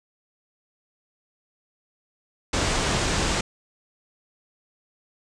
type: low-pass noise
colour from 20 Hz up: pink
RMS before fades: -24 dBFS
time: 2.53-3.41 s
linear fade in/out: 5 ms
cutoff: 8500 Hz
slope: 48 dB/octave
effects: none